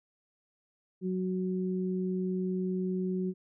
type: tone pair together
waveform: sine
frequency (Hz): 185 / 370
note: F#3 / F#4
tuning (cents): 0 / 0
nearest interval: octave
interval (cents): 1200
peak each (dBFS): -30 / -34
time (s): 1.01-3.34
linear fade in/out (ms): 50
effects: none